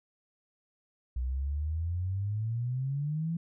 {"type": "exponential sweep", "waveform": "sine", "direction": "up", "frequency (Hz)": [60.7, 170], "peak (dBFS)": -29, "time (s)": [1.16, 3.37], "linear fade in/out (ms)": 5, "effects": []}